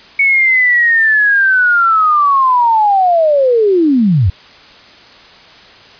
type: linear sweep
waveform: sine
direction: down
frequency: 2231 to 78.5 Hz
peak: -7 dBFS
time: 0.19-4.3 s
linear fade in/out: 5 ms
effects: white hiss -39 dBFS RMS until 5.99 s + resampled to 11025 Hz